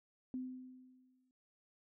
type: tone with exponential decay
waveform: sine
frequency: 255.8 Hz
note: C4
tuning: 39 cents flat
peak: -37 dBFS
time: 0.34-1.31 s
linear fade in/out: 1 ms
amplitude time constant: 210 ms
effects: noise-tail reverb RT60 0.8 s tail -20 dB re dry